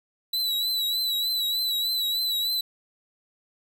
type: tone with vibrato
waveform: 45% pulse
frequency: 3954 Hz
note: B7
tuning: 1 cent sharp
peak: -23 dBFS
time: 0.33-2.61 s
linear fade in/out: 5 ms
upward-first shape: triangle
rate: 3.3 Hz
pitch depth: 63 cents each way
effects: none